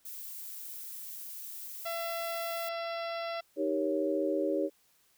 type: noise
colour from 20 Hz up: violet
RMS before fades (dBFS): -43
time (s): 0.05-2.69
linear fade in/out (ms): 5
type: harmonic tone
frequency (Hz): 673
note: E5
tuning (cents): +36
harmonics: 1 / 2 / 3 / 4 / 5 / 6 / 7 / 8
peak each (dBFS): -35 / -41 / -45 / -47 / -49 / -51 / -52 / -53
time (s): 1.85-3.41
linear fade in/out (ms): 10
type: chord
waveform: sine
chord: Eb dominant seventh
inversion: none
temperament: equal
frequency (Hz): 311.1 / 392 / 466.2 / 554.4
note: Eb4 / G4 / Bb4 / Db5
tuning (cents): 0 / 0 / 0 / 0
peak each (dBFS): -32 / -33 / -38 / -32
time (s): 3.56-4.7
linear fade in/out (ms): 50
effects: white hiss -68 dBFS RMS until 5.17 s